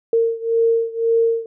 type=beating tone pair; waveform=sine; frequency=457.5 / 459.4 Hz; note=A#4 / A#4; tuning=-32 / -25 cents; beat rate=1.9 Hz; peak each=-17 / -19 dBFS; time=0.13-1.46 s; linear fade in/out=2 ms; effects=none